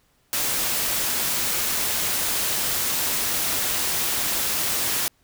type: noise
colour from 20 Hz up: white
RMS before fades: -24 dBFS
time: 0.33-5.08 s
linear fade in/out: 0 ms
effects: pink hiss -64 dBFS RMS until 5.23 s